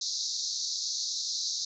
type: band-pass noise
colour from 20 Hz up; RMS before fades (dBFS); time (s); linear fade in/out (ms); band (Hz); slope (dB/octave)
pink; -33; 0.01-1.65; 5; 3900 to 6600; 96
effects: none